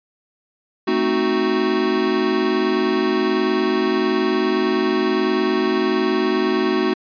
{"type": "chord", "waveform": "square", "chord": "A diminished seventh", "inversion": "none", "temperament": "equal", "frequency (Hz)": [220, 261.6, 311.1, 370], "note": ["A3", "C4", "Eb4", "Gb4"], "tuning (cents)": [0, 0, 0, 0], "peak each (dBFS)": [-25, -25, -24, -20], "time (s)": [0.87, 6.94], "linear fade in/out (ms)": 10, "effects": ["resampled to 11025 Hz"]}